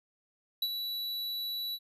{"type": "tone with ADSR envelope", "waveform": "square", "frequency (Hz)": 3937, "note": "B7", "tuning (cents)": -6, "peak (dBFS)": -27, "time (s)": [0.62, 1.79], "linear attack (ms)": 4, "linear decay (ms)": 52, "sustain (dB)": -7, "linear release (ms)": 50, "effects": ["resampled to 32000 Hz"]}